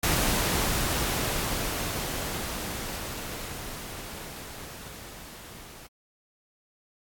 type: noise with level ramp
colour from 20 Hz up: pink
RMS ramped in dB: -24 to -46 dBFS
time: 0.03-5.87 s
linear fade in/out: 5 ms
effects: AAC 64 kbps